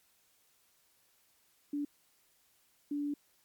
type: tone bursts at uneven times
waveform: sine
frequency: 289.7 Hz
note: D4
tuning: 24 cents flat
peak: -32 dBFS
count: 2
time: 1.73-1.85 / 2.91-3.14 s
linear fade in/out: 5 ms
effects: white hiss -70 dBFS RMS until 3.44 s + MP3 96 kbps